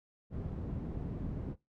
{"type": "low-pass noise", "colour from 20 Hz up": "white", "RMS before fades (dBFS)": -39, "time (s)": [0.3, 1.56], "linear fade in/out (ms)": 50, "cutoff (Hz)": 190, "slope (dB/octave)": 12, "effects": ["noise-tail reverb RT60 0.2 s tail -19 dB re dry"]}